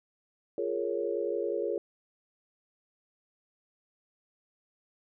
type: chord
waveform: sine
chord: Bb minor seventh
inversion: second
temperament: equal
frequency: 349.2 / 415.3 / 466.2 / 554.4 Hz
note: F4 / Ab4 / Bb4 / Db5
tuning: 0 / 0 / 0 / 0 cents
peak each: -35 / -33 / -34 / -35 dBFS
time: 0.58-1.78 s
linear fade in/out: 2 ms
effects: none